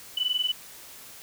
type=tone pair together; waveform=sine; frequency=2974 / 2995 Hz; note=F#7 / F#7; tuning=+8 / +20 cents; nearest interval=unison; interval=12 cents; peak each=-27 dBFS; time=0.17-0.52 s; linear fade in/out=5 ms; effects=white hiss -46 dBFS RMS until 1.22 s

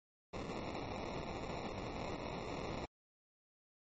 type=noise with sample-and-hold; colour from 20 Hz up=violet; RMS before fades=-43 dBFS; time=0.33-2.86 s; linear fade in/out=10 ms; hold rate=1575 Hz; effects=low-pass 6000 Hz 12 dB/octave + MP3 32 kbps

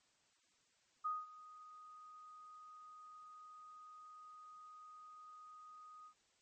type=tone with ADSR envelope; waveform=sine; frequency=1244.5 Hz; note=D#6; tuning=in tune; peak=-35 dBFS; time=1.04-6.14 s; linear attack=19 ms; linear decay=200 ms; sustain=-19 dB; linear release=76 ms; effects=white hiss -75 dBFS RMS until 6.41 s + MP3 32 kbps

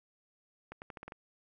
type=accelerating click train; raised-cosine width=0.5 ms; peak=-29 dBFS; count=7; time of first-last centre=0.72-1.121 s; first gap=99 ms; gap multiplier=0.84; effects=none

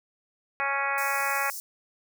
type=harmonic tone; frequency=277.2 Hz; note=C#4; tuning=in tune; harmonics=2 / 3 / 4 / 5 / 6 / 7 / 8 / 9; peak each=-37 / -32 / -32 / -32 / -33 / -33 / -35 / -35 dBFS; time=0.6-1.5 s; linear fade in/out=0 ms
type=high-pass noise; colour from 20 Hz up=white; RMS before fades=-37 dBFS; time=0.98-1.6 s; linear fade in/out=0 ms; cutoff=4900 Hz; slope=48 dB/octave
effects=none

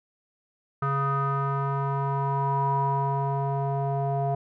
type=tone with low-pass filter sweep; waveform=square; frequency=138.59 Hz; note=C#3; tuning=in tune; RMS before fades=-26 dBFS; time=0.82-4.35 s; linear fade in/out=5 ms; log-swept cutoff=1300 to 760 Hz; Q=9.6; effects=none

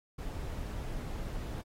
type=noise; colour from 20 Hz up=brown; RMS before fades=-38 dBFS; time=0.18-1.62 s; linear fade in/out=10 ms; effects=AAC 48 kbps

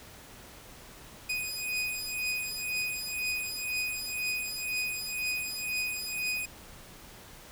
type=beating tone pair; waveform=sawtooth; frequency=2489 / 2491 Hz; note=D#7 / D#7; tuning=0 / +1 cents; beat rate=2 Hz; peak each=-31 dBFS; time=1.29-6.46 s; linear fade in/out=10 ms; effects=pink hiss -50 dBFS RMS until 7.51 s

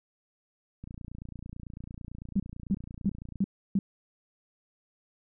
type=click train; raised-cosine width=5 ms; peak=-29 dBFS; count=74; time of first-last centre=0.84-3.357 s; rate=29 Hz
type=tone bursts; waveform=sine; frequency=196 Hz; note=G3; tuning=in tune; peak=-22 dBFS; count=5; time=2.36-3.79 s; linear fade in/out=2 ms; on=38 ms; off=310 ms
effects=none

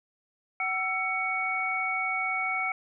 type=tone cluster; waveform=sine; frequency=754 / 1333 / 2232 Hz; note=F#5 / E6 / C#7; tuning=+32 / +19 / +11 cents; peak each=-33 / -34 / -28 dBFS; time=0.6-2.72 s; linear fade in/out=2 ms; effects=none

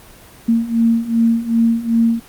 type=beating tone pair; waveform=sine; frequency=228.1 / 230.7 Hz; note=A#3 / A#3; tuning=-37 / -18 cents; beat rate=2.6 Hz; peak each=-17 / -14 dBFS; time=0.48-2.2 s; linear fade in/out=10 ms; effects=pink hiss -42 dBFS RMS until 2.28 s + Opus 24 kbps

